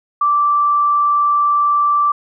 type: tone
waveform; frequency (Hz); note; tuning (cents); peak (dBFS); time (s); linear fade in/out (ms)
sine; 1169; D6; -8; -11; 0.21-2.12; 5
effects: none